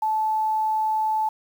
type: tone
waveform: sine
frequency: 870 Hz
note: A5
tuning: 20 cents flat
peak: -20 dBFS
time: 0.02-1.29 s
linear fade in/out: 5 ms
effects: 8-bit